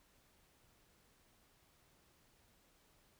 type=silence; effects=pink hiss -71 dBFS RMS until 3.19 s